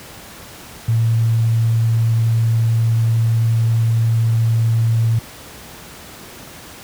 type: tone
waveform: sine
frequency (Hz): 113.9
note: A#2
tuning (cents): -40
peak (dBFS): -12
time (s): 0.88-5.19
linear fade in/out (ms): 5
effects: pink hiss -37 dBFS RMS until 6.83 s + high-pass 60 Hz 12 dB/octave